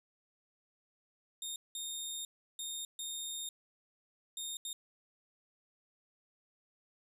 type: tone bursts at uneven times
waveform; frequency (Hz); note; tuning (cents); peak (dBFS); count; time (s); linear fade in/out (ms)
20% pulse; 3675; A#7; -25; -33; 6; 1.42-1.56 / 1.75-2.25 / 2.59-2.85 / 2.99-3.49 / 4.37-4.57 / 4.65-4.73; 2
effects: none